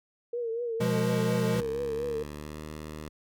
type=tone with vibrato; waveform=sine; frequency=466.2 Hz; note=A#4; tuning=in tune; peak=-29 dBFS; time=0.33-2.23 s; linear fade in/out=5 ms; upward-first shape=triangle; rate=4.2 Hz; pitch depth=82 cents each way
type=chord; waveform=square; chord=F diminished; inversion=second; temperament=equal with one note detuned; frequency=123.47 / 175.32 / 207.7 Hz; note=Cb3 / F3 / Ab3; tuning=0 / +7 / 0 cents; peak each=-31 dBFS; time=0.8-1.61 s; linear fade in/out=10 ms
type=tone with pitch glide; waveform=10% pulse; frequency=68.9 to 76.89 Hz; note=C#2 to D#2; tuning=-10 to -20 cents; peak=-30 dBFS; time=1.53-3.09 s; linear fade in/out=10 ms; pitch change=+190 cents; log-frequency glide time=1.66-2.62 s
effects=none